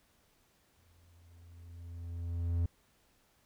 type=tone with exponential growth; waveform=triangle; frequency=85.3 Hz; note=F2; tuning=40 cents flat; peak=-25 dBFS; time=0.77-2.66 s; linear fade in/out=5 ms; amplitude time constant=410 ms; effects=pink hiss -70 dBFS RMS until 3.45 s